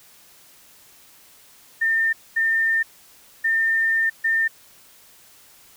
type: tone bursts at uneven times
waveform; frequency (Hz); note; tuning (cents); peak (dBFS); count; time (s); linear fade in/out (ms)
sine; 1807; A6; +46; -17; 4; 1.81-2.13 / 2.36-2.83 / 3.44-4.1 / 4.24-4.48; 10
effects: white hiss -51 dBFS RMS until 5.76 s